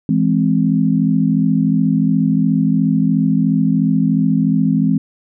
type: chord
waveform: sine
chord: E augmented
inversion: none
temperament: equal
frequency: 164.81 / 207.7 / 261.6 Hz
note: E3 / G#3 / B#3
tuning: 0 / 0 / 0 cents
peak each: -16 dBFS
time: 0.09-4.98 s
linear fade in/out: 2 ms
effects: none